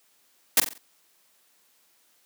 white noise with echo, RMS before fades -17 dBFS, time 0.57-0.6 s, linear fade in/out 2 ms, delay 45 ms, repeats 4, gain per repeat -8 dB, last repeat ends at 0.78 s, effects white hiss -64 dBFS RMS until 2.25 s + high-pass 200 Hz 12 dB/octave

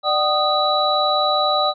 sine tone cluster, 595 / 756 / 1239 / 3932 Hz, D5 / F#5 / D#6 / B7, +22 / +37 / -8 / -8 cents, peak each -21 dBFS, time 0.03-1.74 s, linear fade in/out 50 ms, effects none

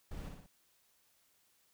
brown noise with echo, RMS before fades -45 dBFS, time 0.11-0.29 s, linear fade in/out 5 ms, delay 58 ms, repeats 3, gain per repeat -4 dB, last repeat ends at 0.464 s, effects white hiss -72 dBFS RMS until 1.73 s

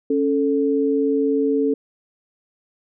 sine tone pair together, 276.5 / 440 Hz, C#4 / A4, -4 / 0 cents, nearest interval minor sixth, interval 804 cents, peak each -19 dBFS, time 0.1-1.74 s, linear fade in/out 5 ms, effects none

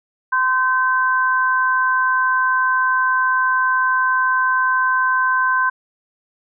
sine tone pair together, 1031.2 / 1542 Hz, C6 / G6, -26 / -29 cents, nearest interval perfect fifth, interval 697 cents, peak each -17 dBFS, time 0.32-5.7 s, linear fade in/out 10 ms, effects none

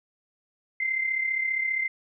sine tone pair together, 2078 / 2113 Hz, C7 / C7, -12 / +16 cents, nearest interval unison, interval 28 cents, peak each -25 / -32 dBFS, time 0.8-1.88 s, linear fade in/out 5 ms, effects none

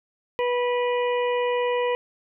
harmonic tone, 489.4 Hz, B4, 16 cents flat, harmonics 1 / 2 / 4 / 5 / 6, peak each -22 / -28 / -34 / -36 / -38 dBFS, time 0.39-1.95 s, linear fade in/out 0 ms, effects none

